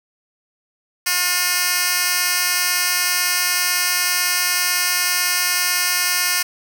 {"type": "tone with high-pass filter", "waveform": "10% pulse", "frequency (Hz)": 358, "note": "F4", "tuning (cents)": 43, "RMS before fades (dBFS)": -19, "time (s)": [1.06, 6.43], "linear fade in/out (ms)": 10, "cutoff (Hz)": 2600, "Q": 0.52, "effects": []}